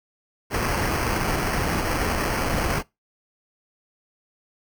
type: noise with sample-and-hold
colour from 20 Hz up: pink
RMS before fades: -24 dBFS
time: 0.5-2.83 s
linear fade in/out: 50 ms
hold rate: 3675 Hz
effects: noise-tail reverb RT60 0.2 s tail -22 dB re dry